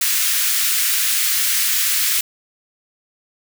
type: high-pass noise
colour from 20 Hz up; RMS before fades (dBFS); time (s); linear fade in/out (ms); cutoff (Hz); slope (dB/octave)
white; -18; 0.01-2.21; 5; 1500; 24
effects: none